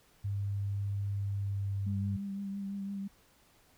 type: tone with pitch glide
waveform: sine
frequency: 100.2 to 98.65 Hz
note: G2 to G2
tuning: +38 to +11 cents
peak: -31 dBFS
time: 0.24-2.17 s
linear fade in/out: 10 ms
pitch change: -27 cents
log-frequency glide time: 1.14-1.95 s
type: tone with vibrato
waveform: sine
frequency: 198 Hz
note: G3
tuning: 18 cents sharp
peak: -35 dBFS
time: 1.86-3.08 s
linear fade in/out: 10 ms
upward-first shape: triangle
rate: 5.9 Hz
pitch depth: 27 cents each way
effects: pink hiss -65 dBFS RMS until 3.77 s